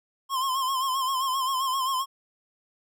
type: tone with vibrato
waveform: square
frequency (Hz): 1056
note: C6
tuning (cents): +16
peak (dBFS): -25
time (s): 0.29-2.06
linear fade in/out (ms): 50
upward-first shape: sine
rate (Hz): 7.6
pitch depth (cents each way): 67
effects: none